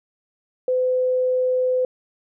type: tone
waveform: sine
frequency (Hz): 508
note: B4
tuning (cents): +49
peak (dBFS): -17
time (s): 0.68-1.85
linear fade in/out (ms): 2
effects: none